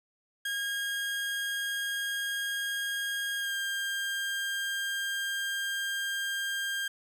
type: tone with pitch glide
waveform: 30% pulse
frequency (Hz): 1627 to 1600.9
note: G#6 to G6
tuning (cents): -36 to +36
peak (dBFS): -28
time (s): 0.45-6.88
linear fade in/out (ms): 5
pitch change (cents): -28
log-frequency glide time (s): 3.37-3.55
effects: none